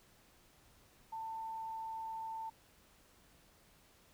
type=tone; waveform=sine; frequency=893 Hz; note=A5; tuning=25 cents sharp; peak=-40 dBFS; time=1.12-2.5 s; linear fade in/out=10 ms; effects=pink hiss -66 dBFS RMS until 4.13 s